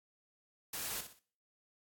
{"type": "noise with echo", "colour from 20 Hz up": "white", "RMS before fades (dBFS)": -40, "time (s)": [0.73, 1.01], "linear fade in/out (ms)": 5, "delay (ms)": 61, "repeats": 3, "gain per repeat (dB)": -9, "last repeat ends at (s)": 1.193, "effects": ["noise-tail reverb RT60 0.5 s tail -23 dB re dry", "AAC 64 kbps"]}